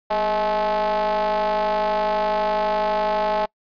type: ring-modulated tone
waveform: square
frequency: 110 Hz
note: A2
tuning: in tune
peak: -17 dBFS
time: 0.1-3.46 s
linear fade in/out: 10 ms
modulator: 744 Hz
effects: noise-tail reverb RT60 0.1 s tail -25 dB re dry + resampled to 11025 Hz